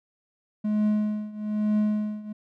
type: tone with tremolo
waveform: triangle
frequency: 211.6 Hz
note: G#3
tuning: 33 cents sharp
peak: -17 dBFS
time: 0.64-2.33 s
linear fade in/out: 10 ms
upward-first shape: triangle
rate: 1.1 Hz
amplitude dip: 90%
effects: none